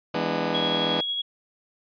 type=chord; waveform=15% pulse; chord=E dominant seventh; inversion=none; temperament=just; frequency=164.81 / 206 / 247.2 / 296.7 Hz; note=E3 / G#3 / B3 / D4; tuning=0 / -14 / +2 / +18 cents; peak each=-24 dBFS; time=0.14-1.01 s; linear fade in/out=5 ms
type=tone with tremolo; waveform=sine; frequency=3322 Hz; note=G#7; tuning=in tune; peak=-24 dBFS; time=0.54-1.22 s; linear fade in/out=10 ms; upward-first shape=sine; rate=11 Hz; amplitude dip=30%
effects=resampled to 11025 Hz